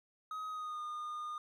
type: tone with pitch glide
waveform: triangle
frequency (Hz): 1263 to 1220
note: D#6 to D#6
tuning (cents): +26 to -34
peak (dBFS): -37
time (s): 0.31-1.38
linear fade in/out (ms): 2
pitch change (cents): -60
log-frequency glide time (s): 0.48-0.81
effects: none